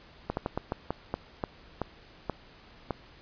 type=slowing click train; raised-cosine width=1 ms; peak=-15 dBFS; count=11; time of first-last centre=0.3-2.907 s; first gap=71 ms; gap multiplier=1.27; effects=pink hiss -54 dBFS RMS until 3.21 s + resampled to 11025 Hz